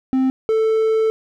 triangle tone pair in turn, 261.9 / 441.7 Hz, C4 / A4, +2 / +7 cents, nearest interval major sixth, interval 905 cents, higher second, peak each -12 dBFS, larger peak neither, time 0.13-0.3 / 0.49-1.1 s, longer second, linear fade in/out 0 ms, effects none

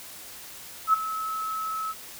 sine tone with ADSR envelope, 1296 Hz, E6, 30 cents flat, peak -14 dBFS, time 0.87-1.94 s, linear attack 64 ms, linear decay 14 ms, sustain -14 dB, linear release 37 ms, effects white hiss -43 dBFS RMS until 2.19 s

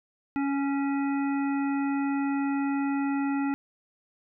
harmonic tone with a mistuned harmonic, 278.6 Hz, C#4, 9 cents sharp, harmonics 1 / 3 / 5 / 7 / 9, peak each -25 / -35 / -39 / -42 / -44 dBFS, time 0.36-3.54 s, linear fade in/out 0 ms, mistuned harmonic 5, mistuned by -20 cents, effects none

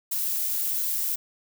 violet noise, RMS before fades -27 dBFS, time 0.11-1.16 s, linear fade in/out 10 ms, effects none

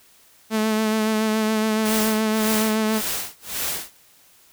sawtooth tone with vibrato, 217.7 Hz, A3, 18 cents flat, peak -15 dBFS, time 0.5-3.02 s, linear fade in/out 50 ms, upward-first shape sine, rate 7.1 Hz, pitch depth 24 cents each way
white noise with tremolo, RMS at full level -25 dBFS, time 1.85-3.97 s, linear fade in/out 5 ms, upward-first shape sine, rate 1.8 Hz, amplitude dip 100%
effects white hiss -54 dBFS RMS until 4.52 s

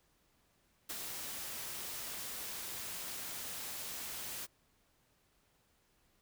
white noise with ADSR envelope, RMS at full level -40 dBFS, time 0.89-4.47 s, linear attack 10 ms, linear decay 37 ms, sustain -3 dB, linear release 27 ms, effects pink hiss -73 dBFS RMS until 6.21 s

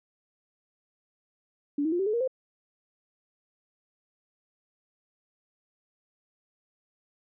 sine tone with pitch steps, 288 / 317.7 / 350.5 / 386.7 / 426.6 / 470.6 / 519.1 Hz, D4 / D#4 / F4 / G4 / G#4 / A#4 / C5, -34 / +36 / +6 / -24 / +46 / +16 / -14 cents, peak -24 dBFS, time 1.78-2.277 s, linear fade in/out 5 ms, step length 71 ms, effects none

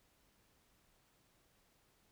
silence, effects pink hiss -73 dBFS RMS until 2.11 s

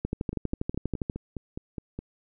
two click trains, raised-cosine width 3 ms, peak -15 / -21 dBFS, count 14 / 9, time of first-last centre 0.05-1.098 / 0.33-1.99 s, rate 12.4 / 4.82 Hz, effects none

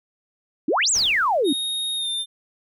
sine exponential two-way sweep, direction up then down, 256.3 to 8200 to 256.3 Hz, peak -17 dBFS, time 0.68-1.53 s, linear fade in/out 5 ms, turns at 0.9 s
pink noise with exponential decay, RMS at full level -35 dBFS, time 0.95-1.69 s, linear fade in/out 0 ms, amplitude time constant 160 ms
square tone with pitch glide, 3729 to 3598 Hz, A#7 to A7, 0 to +38 cents, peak -24 dBFS, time 1.44-2.26 s, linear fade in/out 50 ms, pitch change -62 cents, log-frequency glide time 1.96-2.09 s
effects none

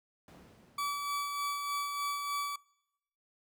brown noise with exponential decay, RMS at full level -45 dBFS, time 0.28-2.22 s, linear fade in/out 1 ms, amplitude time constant 420 ms
40% pulse tone with tremolo, 1148 Hz, D6, 40 cents flat, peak -30 dBFS, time 0.78-2.56 s, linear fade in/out 5 ms, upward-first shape sine, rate 3.3 Hz, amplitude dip 35%
effects noise-tail reverb RT60 0.9 s tail -25 dB re dry + high-pass 150 Hz 12 dB/octave

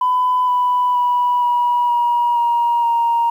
sine tone with pitch steps, 1002 / 990.5 / 979.1 / 967.9 / 956.8 / 945.8 / 934.9 Hz, B5 / B5 / B5 / B5 / A#5 / A#5 / A#5, +25 / +5 / -15 / -35 / +45 / +25 / +5 cents, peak -12 dBFS, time 0.01-3.3 s, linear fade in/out 5 ms, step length 470 ms, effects tanh soft clip ceiling -9 dBFS + 8-bit

